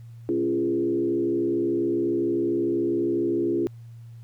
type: tone with frequency modulation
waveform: sine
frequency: 342.2 Hz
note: F4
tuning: 35 cents flat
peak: -21 dBFS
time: 0.29-3.67 s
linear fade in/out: 0 ms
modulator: 67.3 Hz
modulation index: 1
effects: added 116 Hz sine -40 dBFS peak until 4.23 s + pink hiss -65 dBFS RMS until 4.23 s